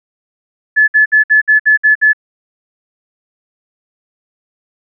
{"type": "tone bursts", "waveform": "sine", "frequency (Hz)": 1723, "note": "A6", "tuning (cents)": -37, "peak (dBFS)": -5, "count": 8, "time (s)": [0.76, 2.133], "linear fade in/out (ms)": 20, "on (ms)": 120, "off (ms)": 59, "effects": []}